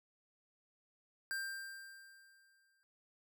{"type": "tone with exponential decay", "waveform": "square", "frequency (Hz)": 1575, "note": "G6", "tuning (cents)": 8, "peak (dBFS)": -37, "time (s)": [1.31, 2.83], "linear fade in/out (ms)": 0, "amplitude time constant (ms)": 330, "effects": []}